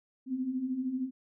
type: beating tone pair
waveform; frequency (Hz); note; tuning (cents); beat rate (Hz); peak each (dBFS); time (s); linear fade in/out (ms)
sine; 247.3 / 260.3; B3 / C4; +3 / -9; 13; -38 / -31; 0.26-1.11; 50
effects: none